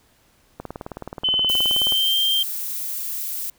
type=click train; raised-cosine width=1 ms; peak=-17 dBFS; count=26; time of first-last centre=0.6-1.923 s; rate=18.9 Hz
type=tone with pitch glide; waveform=sine; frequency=3045 to 3167 Hz; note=F#7 to G7; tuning=+49 to +17 cents; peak=-17 dBFS; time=1.24-2.43 s; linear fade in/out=5 ms; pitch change=+68 cents; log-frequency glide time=1.56-2.2 s
type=noise; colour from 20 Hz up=violet; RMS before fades=-28 dBFS; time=1.49-3.5 s; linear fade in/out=2 ms
effects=pink hiss -59 dBFS RMS until 3.58 s